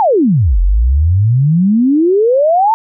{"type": "exponential two-way sweep", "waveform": "sine", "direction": "down then up", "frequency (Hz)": [919, 42.29, 919], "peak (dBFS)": -7, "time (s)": [0, 2.74], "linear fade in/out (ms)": 0, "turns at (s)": 0.6, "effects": []}